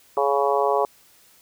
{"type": "harmonic tone", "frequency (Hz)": 140, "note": "C#3", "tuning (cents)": 18, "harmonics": [3, 4, 5, 6, 7, 8], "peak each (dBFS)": [-23, -24, -25, -26, -26, -27], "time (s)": [0.17, 0.85], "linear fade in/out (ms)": 2, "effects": ["white hiss -55 dBFS RMS until 1.41 s"]}